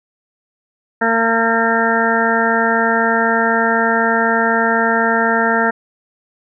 harmonic tone, 228 Hz, A#3, 38 cents flat, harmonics 1 / 2 / 3 / 4 / 6 / 7 / 8, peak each -20 / -20 / -20 / -20 / -20 / -20 / -20 dBFS, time 1.01-5.71 s, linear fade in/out 10 ms, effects none

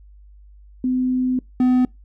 sine / triangle tone pair in turn, 254.7 / 252.4 Hz, C4 / B3, -46 / +38 cents, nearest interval unison, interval 16 cents, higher first, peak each -17 / -11 dBFS, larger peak second, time 0.84-1.39 / 1.6-1.85 s, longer first, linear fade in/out 2 ms, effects noise-tail reverb RT60 0.2 s tail -25 dB re dry + added 50 Hz sine -43 dBFS peak until 2.04 s

